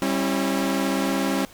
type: chord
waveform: sawtooth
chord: C# diminished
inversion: second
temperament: equal with one note detuned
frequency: 196 / 271.8 / 329.6 Hz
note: G3 / C#4 / E4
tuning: 0 / -34 / 0 cents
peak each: -22 / -20 / -25 dBFS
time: 0.02-1.45 s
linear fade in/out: 0 ms
effects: pink hiss -48 dBFS RMS until 1.53 s